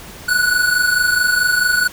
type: tone pair together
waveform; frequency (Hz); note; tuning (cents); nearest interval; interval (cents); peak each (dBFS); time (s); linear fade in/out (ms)
square; 1455.4 / 1480; F#6 / F#6; -29 / 0; unison; 29; -20 / -15; 0.28-1.88; 10
effects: pink hiss -36 dBFS RMS until 1.92 s